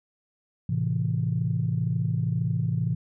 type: chord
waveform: sine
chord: A minor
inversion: none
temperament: just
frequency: 110 / 132 / 165 Hz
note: A2 / C3 / E3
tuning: 0 / +16 / +2 cents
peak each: -27 dBFS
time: 0.69-2.95 s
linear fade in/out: 5 ms
effects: tanh soft clip ceiling -14 dBFS